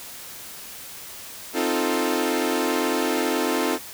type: chord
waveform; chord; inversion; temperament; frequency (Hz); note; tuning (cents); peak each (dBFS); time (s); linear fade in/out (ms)
sawtooth; F dominant seventh; second; equal; 261.6 / 311.1 / 349.2 / 440; C4 / Eb4 / F4 / A4; 0 / 0 / 0 / 0; -23; 1.53-3.79; 50
effects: white hiss -39 dBFS RMS until 3.93 s